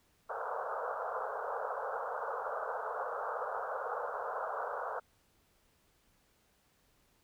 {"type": "band-pass noise", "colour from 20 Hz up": "pink", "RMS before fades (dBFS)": -38, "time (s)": [0.29, 5], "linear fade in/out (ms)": 10, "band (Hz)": [450, 1500], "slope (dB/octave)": 96, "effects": ["pink hiss -71 dBFS RMS until 7.23 s"]}